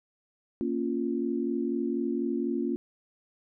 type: chord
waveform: sine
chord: Bb minor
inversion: none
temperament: equal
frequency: 233.1 / 277.2 / 349.2 Hz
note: Bb3 / Db4 / F4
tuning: 0 / 0 / 0 cents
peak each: -31 dBFS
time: 0.61-2.76 s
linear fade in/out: 0 ms
effects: none